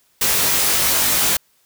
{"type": "noise with comb filter", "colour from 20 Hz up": "white", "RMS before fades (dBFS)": -17, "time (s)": [0.21, 1.37], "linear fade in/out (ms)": 5, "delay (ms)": 20, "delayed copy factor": 0.75, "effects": ["white hiss -60 dBFS RMS until 1.65 s"]}